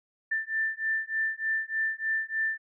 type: beating tone pair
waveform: sine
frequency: 1775 / 1778.3 Hz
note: A6 / A6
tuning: +15 / +18 cents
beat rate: 3.3 Hz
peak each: -30 dBFS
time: 0.31-2.58 s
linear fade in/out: 10 ms
effects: none